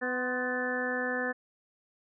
harmonic tone with a mistuned harmonic, 250.6 Hz, B3, 25 cents sharp, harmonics 1 / 2 / 3 / 4 / 5 / 6 / 7, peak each -36 / -34 / -40 / -43 / -44 / -38 / -33 dBFS, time 0.01-1.33 s, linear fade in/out 20 ms, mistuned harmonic 4, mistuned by +64 cents, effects none

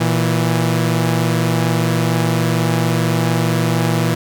sawtooth tone pair together, 117.76 / 164.5 Hz, A#2 / E3, +18 / -3 cents, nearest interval tritone, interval 579 cents, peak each -13 dBFS, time 0-4.15 s, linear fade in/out 10 ms, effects none

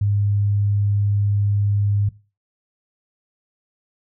sine tone, 101.9 Hz, G#2, 32 cents flat, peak -16 dBFS, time 0.01-2.09 s, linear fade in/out 5 ms, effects noise-tail reverb RT60 0.3 s tail -18 dB re dry

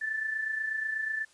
sine tone pair together, 1731.8 / 1760 Hz, A6 / A6, -28 / 0 cents, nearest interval unison, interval 28 cents, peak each -38 / -30 dBFS, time 0.01-1.25 s, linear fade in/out 10 ms, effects white hiss -61 dBFS RMS until 1.33 s + resampled to 22050 Hz

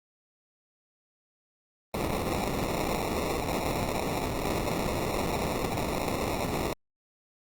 white noise with sample-and-hold, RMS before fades -30 dBFS, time 1.94-6.73 s, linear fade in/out 2 ms, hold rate 1575 Hz, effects Opus 32 kbps

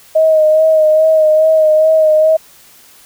sine tone with vibrato, 627 Hz, D#5, 13 cents sharp, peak -6 dBFS, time 0.15-2.37 s, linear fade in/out 10 ms, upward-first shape sine, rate 2.4 Hz, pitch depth 28 cents each way, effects white hiss -43 dBFS RMS until 3.05 s

